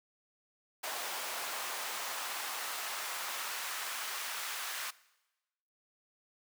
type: noise with high-pass filter sweep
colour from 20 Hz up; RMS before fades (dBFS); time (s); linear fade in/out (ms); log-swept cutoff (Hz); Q
pink; -39; 0.83-4.91; 10; 750 to 1300; 1.1
effects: noise-tail reverb RT60 1.0 s tail -20 dB re dry